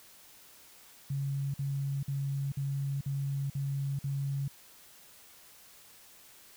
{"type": "tone bursts", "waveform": "sine", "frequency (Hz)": 138.59, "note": "C#3", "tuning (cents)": 0, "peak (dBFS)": -30, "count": 7, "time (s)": [1.1, 4.48], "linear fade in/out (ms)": 5, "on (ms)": 440, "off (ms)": 50, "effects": ["white hiss -56 dBFS RMS until 6.56 s"]}